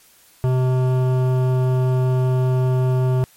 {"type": "tone with hard clipping", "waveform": "sine", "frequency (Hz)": 128.2, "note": "C3", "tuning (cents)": -35, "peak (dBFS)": -17, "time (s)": [0.44, 3.24], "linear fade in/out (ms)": 0, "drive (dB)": 14, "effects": ["white hiss -52 dBFS RMS until 3.36 s", "MP3 64 kbps"]}